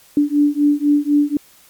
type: beating tone pair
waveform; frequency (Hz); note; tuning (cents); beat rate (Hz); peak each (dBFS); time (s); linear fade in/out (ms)
sine; 289.8 / 293.8; D4 / D4; -23 / +1; 4; -15 / -15; 0.17-1.37; 2
effects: white hiss -49 dBFS RMS until 1.69 s + MP3 96 kbps